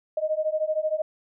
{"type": "beating tone pair", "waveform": "sine", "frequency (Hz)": [615, 628], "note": ["D#5", "D#5"], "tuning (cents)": [-20, 16], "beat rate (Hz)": 13, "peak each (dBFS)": -26, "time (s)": [0.17, 1.02], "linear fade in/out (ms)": 5, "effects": []}